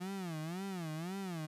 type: tone with vibrato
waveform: 35% pulse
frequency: 174.61 Hz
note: F3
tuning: in tune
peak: -37 dBFS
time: 0-1.47 s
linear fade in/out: 20 ms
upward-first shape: sine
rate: 1.9 Hz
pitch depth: 210 cents each way
effects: resampled to 32000 Hz